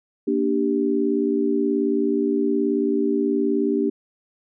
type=chord; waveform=sine; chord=G minor; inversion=first; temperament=just; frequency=235.2 / 294 / 392 Hz; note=Bb3 / D4 / G4; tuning=+16 / +2 / 0 cents; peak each=-24 / -22 / -22 dBFS; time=0.27-3.9 s; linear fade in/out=10 ms; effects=none